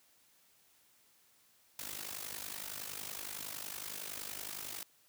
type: noise with amplitude modulation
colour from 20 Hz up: white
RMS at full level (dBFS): -40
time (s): 1.79-4.83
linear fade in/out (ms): 2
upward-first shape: sine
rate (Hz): 50.8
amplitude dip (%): 80
effects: white hiss -68 dBFS RMS until 5.08 s + high-pass 60 Hz 12 dB/octave